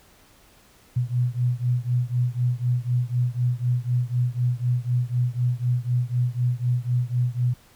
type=beating tone pair; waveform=sine; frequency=121.5 / 125.5 Hz; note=B2 / B2; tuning=-28 / +28 cents; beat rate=4 Hz; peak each=-23 / -24 dBFS; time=0.96-7.54 s; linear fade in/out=10 ms; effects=pink hiss -55 dBFS RMS until 7.75 s